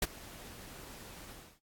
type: noise with ADSR envelope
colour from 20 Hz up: pink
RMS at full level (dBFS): -27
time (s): 0.02-1.6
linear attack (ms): 6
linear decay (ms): 30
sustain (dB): -23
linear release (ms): 290
effects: AAC 64 kbps